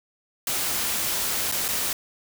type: noise with dropouts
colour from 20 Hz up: white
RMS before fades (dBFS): -26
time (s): 0.47-1.93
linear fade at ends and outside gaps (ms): 2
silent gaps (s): 1.516-1.522 / 1.682-1.686
effects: none